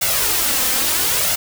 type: noise with flanger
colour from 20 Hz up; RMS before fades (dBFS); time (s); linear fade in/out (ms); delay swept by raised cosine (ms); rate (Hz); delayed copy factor
white; -18; 0.01-1.36; 10; 1.4 to 3.9; 0.74; +0.55
effects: none